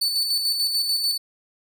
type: tone with tremolo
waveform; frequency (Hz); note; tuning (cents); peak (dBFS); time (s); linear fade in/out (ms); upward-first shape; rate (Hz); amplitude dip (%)
40% pulse; 4492; C#8; +22; -18; 0.01-1.18; 10; square; 6.8; 40
effects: none